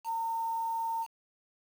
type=tone with quantisation; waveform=sine; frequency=911 Hz; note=A#5; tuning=40 cents flat; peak=-30 dBFS; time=0.04-1.07 s; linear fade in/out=50 ms; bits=8; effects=none